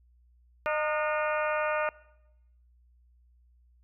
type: harmonic tone with a mistuned harmonic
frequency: 305.3 Hz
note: D#4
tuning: 33 cents flat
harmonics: 2 / 3 / 4 / 5 / 6 / 7 / 8 / 9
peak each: -29 / -35 / -34 / -34 / -40 / -42 / -38 / -44 dBFS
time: 0.66-1.89 s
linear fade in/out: 0 ms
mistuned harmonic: 5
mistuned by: -86 cents
effects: noise-tail reverb RT60 0.9 s tail -21 dB re dry + added 60 Hz sine -59 dBFS peak until 3.83 s